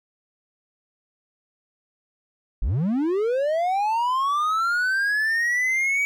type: linear sweep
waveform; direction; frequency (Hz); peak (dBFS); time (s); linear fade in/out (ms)
triangle; up; 34.65 to 2281; -18; 2.62-6.05; 0
effects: none